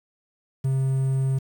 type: tone with quantisation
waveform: triangle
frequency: 133.6 Hz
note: C3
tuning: 36 cents sharp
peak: -18 dBFS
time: 0.64-1.39 s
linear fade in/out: 10 ms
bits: 8
effects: none